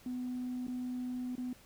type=tone with dropouts; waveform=sine; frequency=250 Hz; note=B3; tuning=21 cents sharp; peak=-34 dBFS; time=0.06-1.53 s; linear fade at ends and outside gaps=2 ms; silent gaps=0.668-0.681 / 1.354-1.38 s; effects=tanh soft clip ceiling -32 dBFS + pink hiss -60 dBFS RMS until 1.65 s